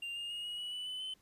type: tone with pitch steps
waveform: triangle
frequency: 2790 / 2826 / 2862 / 2898 / 2935 / 2973 / 3011 / 3050 Hz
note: F7 / F7 / F7 / F#7 / F#7 / F#7 / F#7 / G7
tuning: -2 / +20 / +42 / -37 / -15 / +8 / +30 / -48 cents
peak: -37 dBFS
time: 0.02-1.14 s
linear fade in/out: 5 ms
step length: 140 ms
effects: pink hiss -70 dBFS RMS until 1.21 s + resampled to 32000 Hz